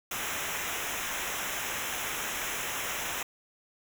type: noise with comb filter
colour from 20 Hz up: pink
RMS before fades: -34 dBFS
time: 0.11-3.23 s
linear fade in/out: 5 ms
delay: 0.22 ms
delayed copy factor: -0.85
effects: none